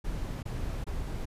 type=noise bursts; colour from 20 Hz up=brown; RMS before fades=-34 dBFS; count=3; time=0.04-1.256 s; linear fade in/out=10 ms; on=390 ms; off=23 ms; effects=resampled to 32000 Hz